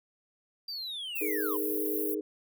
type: linear sweep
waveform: triangle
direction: down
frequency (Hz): 4755 to 948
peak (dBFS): -34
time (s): 0.68-1.57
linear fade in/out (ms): 5
type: high-pass noise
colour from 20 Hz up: white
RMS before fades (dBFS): -35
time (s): 1.15-2.15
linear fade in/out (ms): 10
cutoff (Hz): 11000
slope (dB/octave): 48
type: chord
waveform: sine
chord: D# suspended fourth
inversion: none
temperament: equal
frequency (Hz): 311.1 / 415.3 / 466.2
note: D#4 / G#4 / A#4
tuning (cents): 0 / 0 / 0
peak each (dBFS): -34 / -33 / -38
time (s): 1.21-2.21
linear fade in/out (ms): 5
effects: none